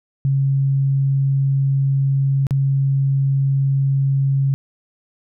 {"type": "tone with dropouts", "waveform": "sine", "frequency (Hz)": 136.8, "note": "C#3", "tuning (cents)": -23, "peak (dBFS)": -14, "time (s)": [0.25, 4.54], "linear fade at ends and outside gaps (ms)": 0, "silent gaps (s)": [2.468, 2.508], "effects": []}